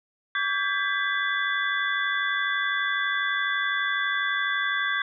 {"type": "tone cluster", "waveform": "sine", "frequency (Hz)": [1146, 1591, 1683, 1995, 3457], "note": ["D6", "G6", "G#6", "B6", "A7"], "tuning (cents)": [-43, 25, 23, 17, -31], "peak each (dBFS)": [-31, -26, -33, -31, -33], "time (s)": [0.35, 5.02], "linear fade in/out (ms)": 2, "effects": []}